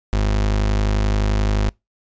35% pulse tone, 51.5 Hz, G#1, 14 cents flat, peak -14 dBFS, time 0.13-1.69 s, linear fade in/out 0 ms, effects noise-tail reverb RT60 0.2 s tail -26 dB re dry + resampled to 16000 Hz

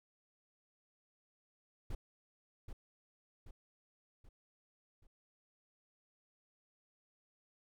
brown noise with echo, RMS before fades -39 dBFS, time 1.9-1.95 s, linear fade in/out 5 ms, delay 780 ms, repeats 4, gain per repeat -6 dB, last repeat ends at 5.07 s, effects none

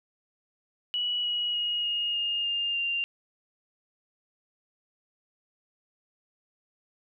sine tone with pitch steps, 2934 / 2909 / 2884 / 2859 / 2834 / 2810 / 2785 Hz, F#7 / F#7 / F#7 / F7 / F7 / F7 / F7, -15 / -30 / -45 / +40 / +25 / +10 / -5 cents, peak -26 dBFS, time 0.94-3.04 s, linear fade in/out 0 ms, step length 300 ms, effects none

